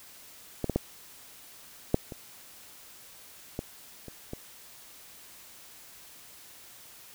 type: clicks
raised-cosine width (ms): 2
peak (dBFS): -15 / -14 / -11 / -8 / -25 / -18 / -28 / -22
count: 8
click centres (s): 0.643 / 0.697 / 0.76 / 1.944 / 2.122 / 3.591 / 4.083 / 4.334
effects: white hiss -51 dBFS RMS until 7.14 s